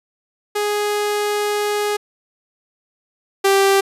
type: tone pair in turn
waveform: sawtooth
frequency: 415.3 / 392 Hz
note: G#4 / G4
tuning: 0 / 0 cents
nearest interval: minor second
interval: 100 cents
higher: first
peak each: -14 / -8 dBFS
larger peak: second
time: 0.55-1.97 / 3.44-3.81 s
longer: first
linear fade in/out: 10 ms
effects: resampled to 32000 Hz